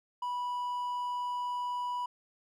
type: tone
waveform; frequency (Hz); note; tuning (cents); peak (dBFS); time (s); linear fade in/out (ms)
triangle; 982; B5; -10; -30; 0.22-2.06; 5
effects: none